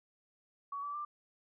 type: tone with pitch steps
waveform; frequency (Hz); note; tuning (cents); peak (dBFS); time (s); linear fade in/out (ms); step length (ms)
sine; 1127 / 1155.3 / 1184.4; C#6 / D6 / D6; +28 / -29 / +14; -37; 0.72-1.05; 5; 110
effects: none